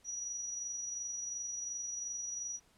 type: tone with amplitude modulation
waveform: sine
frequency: 5820 Hz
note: F#8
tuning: 29 cents flat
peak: -36 dBFS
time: 0.04-2.6 s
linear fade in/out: 50 ms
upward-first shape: sine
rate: 22.8 Hz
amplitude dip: 35%
effects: pink hiss -68 dBFS RMS until 2.77 s + low-pass 11000 Hz 12 dB/octave